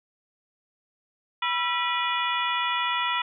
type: harmonic tone with a mistuned harmonic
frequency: 488.3 Hz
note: B4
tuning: 20 cents flat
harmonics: 2 / 3 / 4 / 5 / 6 / 7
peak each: -28 / -30 / -31 / -32 / -33 / -33 dBFS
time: 1.42-3.22 s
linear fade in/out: 5 ms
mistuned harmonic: 3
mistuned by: -150 cents
effects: none